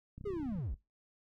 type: click train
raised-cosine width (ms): 5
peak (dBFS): -35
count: 14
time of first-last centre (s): 0.18-0.586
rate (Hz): 32
type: linear sweep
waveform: triangle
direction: down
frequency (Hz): 427.1 to 33.44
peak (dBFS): -33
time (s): 0.25-0.75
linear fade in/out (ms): 10
effects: noise-tail reverb RT60 0.2 s tail -18 dB re dry